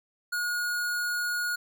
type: tone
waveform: square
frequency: 1443 Hz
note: F#6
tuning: 44 cents flat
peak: -28 dBFS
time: 0.32-1.56 s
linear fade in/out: 10 ms
effects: none